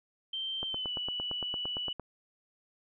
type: tone with pitch glide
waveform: sine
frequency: 3131 to 2955 Hz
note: G7 to F#7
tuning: -3 to -3 cents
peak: -33 dBFS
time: 0.33-1.93 s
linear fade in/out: 5 ms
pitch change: -100 cents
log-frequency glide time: 0.67-0.92 s
type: click train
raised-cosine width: 1 ms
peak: -25 dBFS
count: 13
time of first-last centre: 0.63-1.997 s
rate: 8.78 Hz
effects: none